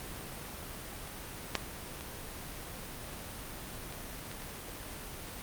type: clicks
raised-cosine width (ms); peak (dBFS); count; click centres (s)
0.2; -10 / -26 / -26 / -25 / -28; 5; 1.553 / 2.009 / 3.925 / 4.315 / 4.421
effects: pink hiss -43 dBFS RMS until 5.42 s + Opus 32 kbps